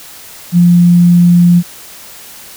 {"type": "tone", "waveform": "sine", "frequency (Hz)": 174.61, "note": "F3", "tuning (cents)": 0, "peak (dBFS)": -3, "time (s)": [0.52, 1.63], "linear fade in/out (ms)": 50, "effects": ["white hiss -33 dBFS RMS until 2.56 s"]}